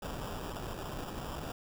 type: noise with sample-and-hold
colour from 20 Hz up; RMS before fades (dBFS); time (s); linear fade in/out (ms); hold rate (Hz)
pink; -40; 0.02-1.52; 5; 2100
effects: none